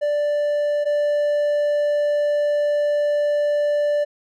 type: tone pair in turn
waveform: triangle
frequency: 587.3 / 587.3 Hz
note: D5 / D5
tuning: 0 / 0 cents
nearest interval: unison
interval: 0 cents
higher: neither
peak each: -16 / -15 dBFS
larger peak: second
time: 0.01-0.85 / 0.85-4.05 s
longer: second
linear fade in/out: 20 ms
effects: none